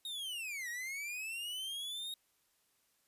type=linear two-way sweep; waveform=45% pulse; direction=down then up; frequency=3768 to 1864.7 to 3768 Hz; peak=-39 dBFS; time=0.05-2.14 s; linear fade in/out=2 ms; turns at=0.69 s; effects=white hiss -75 dBFS RMS until 3.07 s + resampled to 32000 Hz